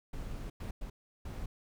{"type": "noise bursts at uneven times", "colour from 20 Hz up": "brown", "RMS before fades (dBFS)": -40, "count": 4, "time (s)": [[0.13, 0.5], [0.6, 0.71], [0.81, 0.9], [1.25, 1.46]], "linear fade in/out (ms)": 5, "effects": []}